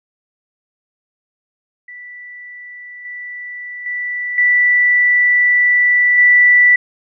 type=tone with level steps; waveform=sine; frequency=1968 Hz; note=B6; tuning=7 cents flat; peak=-31 / -26 / -19 / -9 / -6 dBFS; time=1.88-6.76 s; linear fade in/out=5 ms; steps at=3.05 / 3.86 / 4.38 / 6.18 s; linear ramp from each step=2 ms; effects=none